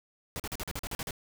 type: noise bursts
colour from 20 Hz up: pink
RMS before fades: -36 dBFS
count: 10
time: 0.36-1.108 s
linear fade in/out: 0 ms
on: 37 ms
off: 42 ms
effects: none